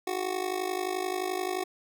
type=tone with amplitude modulation; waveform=25% pulse; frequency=370 Hz; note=F#4; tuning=in tune; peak=-22 dBFS; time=0.07-1.64 s; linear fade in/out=5 ms; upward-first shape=sine; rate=51.5 Hz; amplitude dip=80%; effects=none